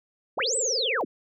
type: linear two-way sweep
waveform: sine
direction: up then down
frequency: 142.1 to 8210 to 147.5 Hz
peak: -24 dBFS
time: 0.37-1.05 s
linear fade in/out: 10 ms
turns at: 0.56 s
type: tone with vibrato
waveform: sine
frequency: 484.6 Hz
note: B4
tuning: 33 cents flat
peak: -29 dBFS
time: 0.4-1.01 s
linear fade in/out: 0 ms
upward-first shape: triangle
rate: 20 Hz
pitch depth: 250 cents each way
effects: none